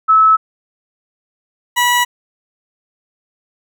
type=tone pair in turn; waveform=sine / 20% pulse; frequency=1300 / 973.9 Hz; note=E6 / B5; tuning=-24 / -24 cents; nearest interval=perfect fourth; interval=500 cents; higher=first; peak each=-6 dBFS; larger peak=neither; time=0.08-0.37 / 1.76-2.05 s; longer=neither; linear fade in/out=20 ms; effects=none